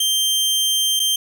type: tone with dropouts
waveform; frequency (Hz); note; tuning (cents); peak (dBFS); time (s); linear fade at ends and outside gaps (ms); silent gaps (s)
sawtooth; 3150; G7; +8; -13; 0-1.16; 5; 0.995-0.999
effects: none